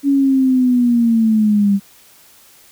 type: linear sweep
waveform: sine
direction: down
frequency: 282.2 to 196 Hz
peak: -10 dBFS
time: 0.03-1.8 s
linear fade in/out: 50 ms
effects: white hiss -47 dBFS RMS until 2.71 s